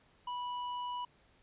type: tone with hard clipping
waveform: sine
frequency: 982 Hz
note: B5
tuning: 10 cents flat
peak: -38 dBFS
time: 0.27-1.05 s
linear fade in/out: 5 ms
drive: 8 dB
effects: pink hiss -67 dBFS RMS until 1.42 s + resampled to 8000 Hz